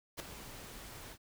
pink noise with ADSR envelope, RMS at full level -37 dBFS, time 0.17-1.18 s, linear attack 29 ms, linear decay 4 ms, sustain -12 dB, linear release 69 ms, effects none

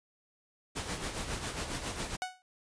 pink noise with tremolo, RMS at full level -35 dBFS, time 0.75-2.17 s, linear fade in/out 20 ms, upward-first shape sine, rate 7.3 Hz, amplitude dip 55%
sawtooth tone with exponential decay, 740 Hz, F#5, in tune, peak -26 dBFS, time 2.22-2.42 s, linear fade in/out 0 ms, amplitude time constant 43 ms
effects resampled to 22050 Hz

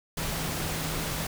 sine tone in noise, 158.3 Hz, D#3, 30 cents sharp, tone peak -36 dBFS, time 0.17-1.27 s, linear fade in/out 5 ms, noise pink, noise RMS -32 dBFS, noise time 0.17-1.27 s, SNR -7 dB, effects none

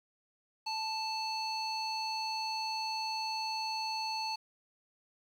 square tone with low-pass filter, 880 Hz, A5, in tune, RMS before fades -36 dBFS, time 0.66-4.36 s, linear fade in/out 10 ms, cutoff 4800 Hz, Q 6.2, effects 10-bit

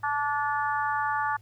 harmonic tone, 290 Hz, D4, 22 cents flat, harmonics 3 / 4 / 5 / 6, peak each -28 / -30 / -32 / -34 dBFS, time 0.03-1.37 s, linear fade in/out 10 ms, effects added 106 Hz sine -50 dBFS peak until 1.41 s + pink hiss -64 dBFS RMS until 1.41 s

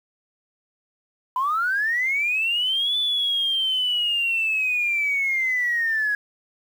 sine linear two-way sweep, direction up then down, 987.8 to 3500 to 1659 Hz, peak -19 dBFS, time 1.36-6.15 s, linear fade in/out 2 ms, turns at 2.97 s, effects tanh soft clip ceiling -15 dBFS + 8-bit

